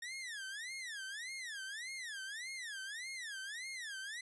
sawtooth tone with vibrato, 1818 Hz, A#6, 44 cents flat, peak -39 dBFS, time 0.02-4.21 s, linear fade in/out 5 ms, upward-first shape sine, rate 1.7 Hz, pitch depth 290 cents each way, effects resampled to 24000 Hz

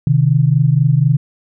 sine tone pair together, 129.72 / 153.8 Hz, C3 / D#3, -15 / -20 cents, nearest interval minor third, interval 295 cents, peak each -12 dBFS, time 0.07-1.17 s, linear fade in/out 2 ms, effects none

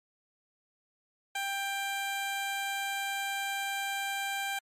15% pulse tone, 790 Hz, G5, 13 cents sharp, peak -25 dBFS, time 1.35-4.59 s, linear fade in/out 5 ms, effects MP3 64 kbps

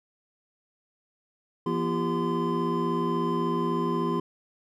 triangle tone cluster, 169.7 / 242.6 / 342.9 / 399.3 / 1029 Hz, F3 / B3 / F4 / G4 / C6, -49 / -31 / -32 / +32 / -29 cents, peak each -29 dBFS, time 1.66-4.2 s, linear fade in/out 5 ms, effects none

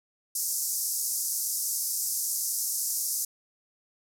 white band-pass noise, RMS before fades -30 dBFS, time 0.35-3.25 s, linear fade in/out 5 ms, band 5200 to 14000 Hz, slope 48 dB/octave, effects none

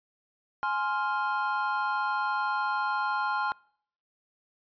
triangle chord, F minor, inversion first, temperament just, 838.1 / 1047.7 / 1396.9 Hz, Ab5 / C6 / F6, +16 / +2 / 0 cents, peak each -29 dBFS, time 0.63-3.52 s, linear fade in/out 0 ms, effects noise-tail reverb RT60 0.6 s tail -25 dB re dry + resampled to 11025 Hz

